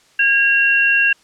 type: tone pair together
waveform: sine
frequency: 1630.4 / 2742 Hz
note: G#6 / F7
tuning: -32 / -32 cents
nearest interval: major sixth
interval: 900 cents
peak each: -14 dBFS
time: 0.19-1.13 s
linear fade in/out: 5 ms
effects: white hiss -53 dBFS RMS until 1.23 s + low-pass 7000 Hz 12 dB/octave